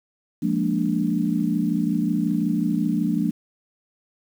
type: chord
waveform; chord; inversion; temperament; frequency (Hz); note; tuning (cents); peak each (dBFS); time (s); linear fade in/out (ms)
sine; Bb dominant seventh; second; equal; 174.61 / 207.7 / 233.1 / 293.7; F3 / Ab3 / Bb3 / D4; 0 / 0 / 0 / 0; -25; 0.42-3.31; 10
effects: 8-bit